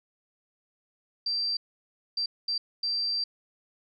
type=tone bursts at uneven times; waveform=sine; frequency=4699 Hz; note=D8; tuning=in tune; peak=-26 dBFS; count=4; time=1.26-1.57 / 2.17-2.26 / 2.48-2.58 / 2.83-3.24 s; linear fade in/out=5 ms; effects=none